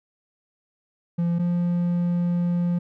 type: tone pair in turn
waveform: triangle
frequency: 171.3 / 174.5 Hz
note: F3 / F3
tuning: -33 / -1 cents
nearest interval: unison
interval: 32 cents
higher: second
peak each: -18 dBFS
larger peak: neither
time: 1.18-1.39 / 1.39-2.79 s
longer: second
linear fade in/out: 10 ms
effects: none